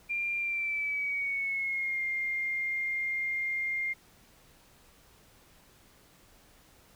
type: tone with pitch glide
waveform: sine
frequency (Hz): 2387 to 2114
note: D7 to C7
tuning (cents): +28 to +17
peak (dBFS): -29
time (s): 0.09-3.94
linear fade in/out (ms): 20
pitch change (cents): -211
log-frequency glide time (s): 0.37-2.02
effects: pink hiss -60 dBFS RMS until 6.95 s